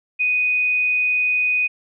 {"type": "tone", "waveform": "sine", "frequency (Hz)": 2489, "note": "D#7", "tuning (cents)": 0, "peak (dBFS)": -16, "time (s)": [0.19, 1.68], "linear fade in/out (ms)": 20, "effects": []}